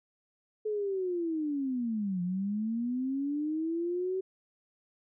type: linear two-way sweep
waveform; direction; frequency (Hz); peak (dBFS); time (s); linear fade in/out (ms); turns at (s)
sine; down then up; 433.5 to 174.61 to 381.6; -29; 0.65-4.21; 10; 2.22
effects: none